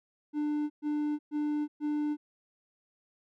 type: tone bursts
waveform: triangle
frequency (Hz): 297.7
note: D4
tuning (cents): +24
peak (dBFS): -26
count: 4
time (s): 0.33-2.17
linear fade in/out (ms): 50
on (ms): 370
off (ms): 120
effects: none

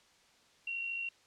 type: tone with amplitude modulation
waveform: sine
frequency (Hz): 2744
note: F7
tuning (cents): -31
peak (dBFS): -33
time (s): 0.67-1.09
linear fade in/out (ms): 5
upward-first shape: sine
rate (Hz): 53.5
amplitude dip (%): 40
effects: white hiss -65 dBFS RMS until 1.26 s + low-pass 6000 Hz 12 dB/octave

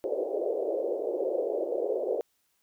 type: band-pass noise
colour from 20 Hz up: white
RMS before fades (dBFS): -30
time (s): 0.04-2.21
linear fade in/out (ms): 0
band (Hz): 370 to 580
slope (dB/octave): 48
effects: white hiss -73 dBFS RMS until 2.62 s

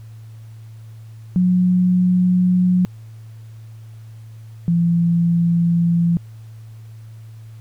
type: tone pair in turn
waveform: sine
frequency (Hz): 181.3 / 170.13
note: F#3 / F3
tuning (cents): -35 / -45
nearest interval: minor second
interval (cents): 110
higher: first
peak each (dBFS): -12 / -13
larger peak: first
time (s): 1.36-2.85 / 4.68-6.17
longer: neither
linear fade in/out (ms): 0
effects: added 111 Hz sine -35 dBFS peak until 7.6 s + pink hiss -56 dBFS RMS until 7.6 s

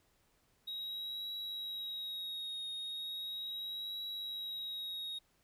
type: tone with vibrato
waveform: triangle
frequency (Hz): 3803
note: A#7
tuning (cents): +34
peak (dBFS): -38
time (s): 0.67-5.19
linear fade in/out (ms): 10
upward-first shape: triangle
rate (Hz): 0.37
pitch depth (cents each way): 38
effects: pink hiss -73 dBFS RMS until 5.43 s

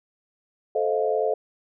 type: chord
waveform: sine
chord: F dominant seventh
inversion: first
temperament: just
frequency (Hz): 436.5 / 523.8 / 628.6 / 698.5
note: A4 / C5 / Eb5 / F5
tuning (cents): -14 / +2 / +18 / 0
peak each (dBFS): -24 / -27 / -27 / -28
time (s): 0.75-1.34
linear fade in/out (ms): 5
effects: none

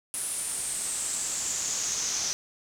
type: noise with band-pass filter sweep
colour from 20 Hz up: brown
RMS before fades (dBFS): -31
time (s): 0.14-2.33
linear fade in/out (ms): 0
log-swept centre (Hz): 9900 to 5900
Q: 6.3
effects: none

